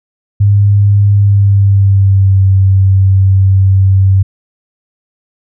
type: tone with pitch glide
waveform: sine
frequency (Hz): 101.4 to 96.15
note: G#2 to G2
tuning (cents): -41 to -33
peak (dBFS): -4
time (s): 0.4-4.23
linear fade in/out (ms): 10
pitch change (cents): -92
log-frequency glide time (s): 1.13-2.43
effects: none